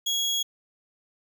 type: tone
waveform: 30% pulse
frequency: 3322 Hz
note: G#7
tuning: in tune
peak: -21 dBFS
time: 0.06-0.43 s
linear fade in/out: 10 ms
effects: none